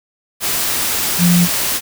sine tone in noise, 174.9 Hz, F3, 3 cents sharp, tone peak -9 dBFS, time 1.18-1.48 s, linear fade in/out 50 ms, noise white, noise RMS -18 dBFS, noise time 0.4-1.81 s, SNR +6 dB, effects none

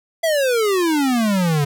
square exponential sweep, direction down, 675 to 139.5 Hz, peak -16 dBFS, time 0.23-1.65 s, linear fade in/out 10 ms, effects none

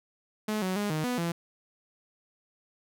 sawtooth tone with pitch steps, 213.9 / 186.1 / 205.9 / 155.2 / 247.4 / 169.4 Hz, A3 / F#3 / G#3 / D#3 / B3 / E3, -49 / +10 / -15 / -4 / +3 / +48 cents, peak -24 dBFS, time 0.48-1.32 s, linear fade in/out 5 ms, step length 140 ms, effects none

